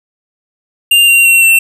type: tone with pitch steps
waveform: square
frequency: 2794 / 2762 / 2730 / 2699 Hz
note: F7 / F7 / F7 / E7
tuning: 0 / -20 / -40 / +40 cents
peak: -5 dBFS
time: 0.91-1.59 s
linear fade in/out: 5 ms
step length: 170 ms
effects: none